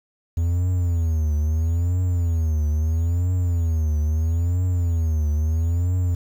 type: tone with vibrato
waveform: triangle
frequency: 82.6 Hz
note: E2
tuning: 4 cents sharp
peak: -16 dBFS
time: 0.37-6.15 s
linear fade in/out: 5 ms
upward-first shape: triangle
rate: 0.76 Hz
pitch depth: 180 cents each way
effects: 8-bit